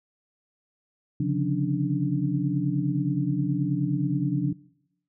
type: tone cluster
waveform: sine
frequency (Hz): 137 / 146.5 / 177.9 / 276.3 / 294.5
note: C#3 / D3 / F3 / C#4 / D4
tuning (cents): -20 / -4 / +32 / -6 / +5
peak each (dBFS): -27 / -30 / -28 / -35 / -28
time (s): 1.2-4.53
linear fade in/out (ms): 5
effects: noise-tail reverb RT60 0.8 s tail -22 dB re dry